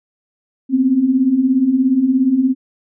sine beating tone pair, 246.9 / 263.9 Hz, B3 / C4, 0 / +15 cents, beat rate 17 Hz, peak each -18 / -12 dBFS, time 0.69-2.55 s, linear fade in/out 50 ms, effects none

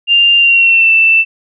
sine tone with pitch glide, 2794 to 2663 Hz, F7 to E7, 0 to +17 cents, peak -5 dBFS, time 0.07-1.25 s, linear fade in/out 50 ms, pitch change -83 cents, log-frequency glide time 0.37-0.92 s, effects none

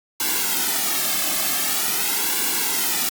white noise with flanger, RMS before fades -22 dBFS, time 0.2-3.09 s, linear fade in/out 2 ms, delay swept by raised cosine 1.6 to 2.12 ms, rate 0.45 Hz, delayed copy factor -0.8, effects high-pass 200 Hz 12 dB/octave + Opus 48 kbps

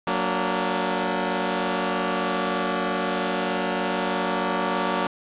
10% pulse chord, Gb augmented, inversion none, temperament just, 185 / 231.2 / 289.1 Hz, Gb3 / Bb3 / D4, 0 / -14 / -27 cents, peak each -18 / -19 / -20 dBFS, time 0.07-5.07 s, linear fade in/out 2 ms, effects resampled to 8000 Hz + 7-bit

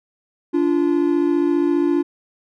triangle tone pair together, 290 / 344.9 Hz, D4 / F4, -22 / -22 cents, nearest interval minor third, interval 300 cents, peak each -16 dBFS, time 0.53-2.03 s, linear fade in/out 20 ms, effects none

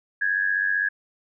sine tone with amplitude modulation, 1661.2 Hz, G#6, in tune, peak -17 dBFS, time 0.21-0.89 s, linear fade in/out 10 ms, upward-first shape sine, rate 95.5 Hz, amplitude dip 75%, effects none

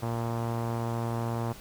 sawtooth tone with low-pass filter, 116.54 Hz, A#2, in tune, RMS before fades -31 dBFS, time 0.02-1.53 s, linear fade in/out 10 ms, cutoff 980 Hz, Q 2, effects pink hiss -48 dBFS RMS until 1.6 s

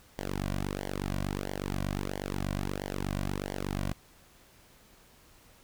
sawtooth tone with flanger, 48.33 Hz, G1, 24 cents flat, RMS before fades -34 dBFS, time 0.18-3.93 s, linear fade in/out 0 ms, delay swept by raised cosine 0.77 to 2.37 ms, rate 1.5 Hz, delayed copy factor -0.95, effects pink hiss -59 dBFS RMS until 5.63 s

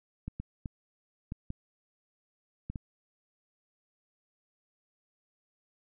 clicks, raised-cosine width 5 ms, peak -24 dBFS, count 7, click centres 0.28 / 0.4 / 0.658 / 1.321 / 1.504 / 2.7 / 2.758 s, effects none

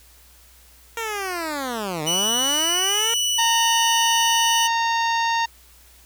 10% pulse linear two-way sweep, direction down then up, 466.2 to 147.9 to 466.2 Hz, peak -17 dBFS, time 0.97-3.14 s, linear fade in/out 2 ms, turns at 2.03 s
25% pulse tone, 2957 Hz, F#7, 2 cents flat, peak -16 dBFS, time 2.06-4.68 s, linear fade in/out 20 ms
harmonic tone, 921 Hz, A#5, 21 cents flat, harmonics 1 / 2 / 3 / 4 / 5 / 6 / 7, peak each -20 / -26 / -30 / -32 / -34 / -36 / -37 dBFS, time 3.38-5.46 s, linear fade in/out 10 ms
effects added 60 Hz sine -52 dBFS peak until 6.05 s + white hiss -52 dBFS RMS until 6.05 s

